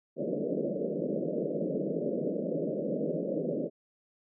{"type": "band-pass noise", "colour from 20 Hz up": "white", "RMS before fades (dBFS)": -32, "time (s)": [0.16, 3.7], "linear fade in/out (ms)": 50, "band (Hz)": [150, 600], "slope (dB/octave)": 96, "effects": []}